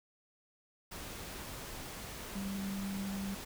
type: tone in noise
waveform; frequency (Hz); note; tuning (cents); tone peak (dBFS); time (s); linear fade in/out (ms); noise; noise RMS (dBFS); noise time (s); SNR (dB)
sine; 196; G3; 0; -36; 2.35-3.35; 10; pink; -45; 0.91-3.45; +6
effects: none